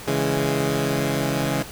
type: chord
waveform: 15% pulse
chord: C# minor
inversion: none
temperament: equal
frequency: 138.59 / 164.81 / 207.7 Hz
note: C#3 / E3 / G#3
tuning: 0 / 0 / 0 cents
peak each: -17 / -20 / -21 dBFS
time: 0.07-1.63 s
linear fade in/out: 10 ms
effects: pink hiss -38 dBFS RMS until 1.71 s